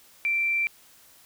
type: tone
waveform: sine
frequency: 2349 Hz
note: D7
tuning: in tune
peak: -22 dBFS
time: 0.25-0.67 s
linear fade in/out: 0 ms
effects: white hiss -55 dBFS RMS until 1.25 s